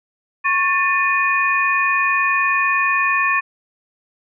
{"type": "tone cluster", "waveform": "sine", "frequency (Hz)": [1100, 1781, 2471], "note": ["C#6", "A6", "D#7"], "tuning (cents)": [-14, 21, -13], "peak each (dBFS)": -19, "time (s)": [0.44, 3.41], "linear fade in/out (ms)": 20, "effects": []}